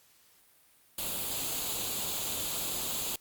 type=noise with comb filter; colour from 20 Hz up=white; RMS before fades=-34 dBFS; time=0.98-3.16 s; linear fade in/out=5 ms; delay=0.27 ms; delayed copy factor=+0.6; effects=white hiss -63 dBFS RMS until 3.2 s + Opus 48 kbps